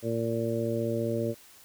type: harmonic tone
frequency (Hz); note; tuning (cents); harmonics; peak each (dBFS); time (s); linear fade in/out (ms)
115.1; A#2; -22; 1 / 2 / 3 / 4 / 5; -33 / -33 / -33 / -33 / -33; 0.02-1.35; 50
effects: white hiss -54 dBFS RMS until 1.64 s